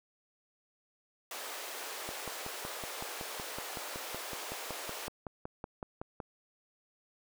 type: high-pass noise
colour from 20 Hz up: pink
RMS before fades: -42 dBFS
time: 1.31-5.08 s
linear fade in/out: 2 ms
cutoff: 440 Hz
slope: 24 dB/octave
type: click train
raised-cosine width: 1 ms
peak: -25 dBFS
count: 23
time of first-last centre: 2.09-6.202 s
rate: 5.35 Hz
effects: none